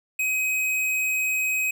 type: tone with hard clipping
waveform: sine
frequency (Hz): 2528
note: D#7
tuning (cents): +27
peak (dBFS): -23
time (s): 0.19-1.71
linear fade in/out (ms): 5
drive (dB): 16
effects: none